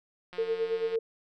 click train, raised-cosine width 0.3 ms, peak -29 dBFS, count 113, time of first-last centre 0.33-0.956 s, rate 179 Hz
sine tone with tremolo, 452.7 Hz, A4, 49 cents sharp, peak -24 dBFS, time 0.38-0.99 s, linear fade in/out 5 ms, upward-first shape sine, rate 9.1 Hz, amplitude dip 75%
effects none

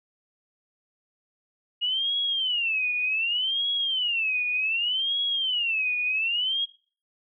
sine tone with vibrato, 2860 Hz, F7, 41 cents sharp, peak -23 dBFS, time 1.81-6.66 s, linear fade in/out 20 ms, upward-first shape sine, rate 0.66 Hz, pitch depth 260 cents each way, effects noise-tail reverb RT60 0.4 s tail -20 dB re dry

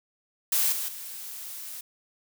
blue noise with level steps, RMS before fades -24 / -31 / -39 dBFS, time 0.52-1.81 s, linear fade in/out 5 ms, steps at 0.72 / 0.88 s, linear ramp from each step 5 ms, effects none

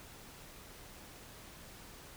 silence, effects pink hiss -53 dBFS RMS until 2.16 s

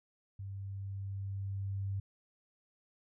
sine tone with level ramp, 98.1 Hz, G2, 2 cents sharp, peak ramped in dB -40 to -33 dBFS, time 0.39-2 s, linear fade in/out 5 ms, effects none

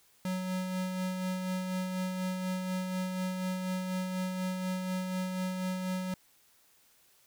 square tone with tremolo, 185 Hz, F#3, in tune, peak -31 dBFS, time 0.25-6.14 s, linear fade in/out 2 ms, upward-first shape sine, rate 4.1 Hz, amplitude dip 35%, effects white hiss -65 dBFS RMS until 7.26 s

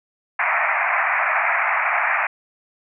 white band-pass noise, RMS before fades -20 dBFS, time 0.39-2.27 s, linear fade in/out 5 ms, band 630 to 2400 Hz, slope 96 dB/octave, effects none

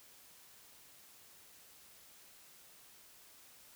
silence, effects white hiss -60 dBFS RMS until 3.75 s

